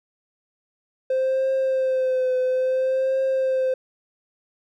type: tone with vibrato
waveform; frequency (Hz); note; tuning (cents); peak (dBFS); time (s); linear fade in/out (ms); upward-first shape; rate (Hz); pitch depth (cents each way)
triangle; 520; C5; -11; -16; 1.1-3.74; 5; triangle; 0.59; 38
effects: tanh soft clip ceiling -14 dBFS